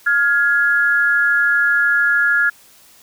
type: tone pair together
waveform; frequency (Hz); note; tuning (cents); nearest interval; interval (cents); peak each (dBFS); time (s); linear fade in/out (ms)
sine; 1412 / 1679; F6 / G#6; +19 / +18; minor third; 299; -15; 0.06-2.5; 10
effects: white hiss -48 dBFS RMS until 3.02 s